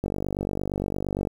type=click train; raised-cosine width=2 ms; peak=-14 dBFS; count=61; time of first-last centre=0.04-1.272 s; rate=48.7 Hz; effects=8-bit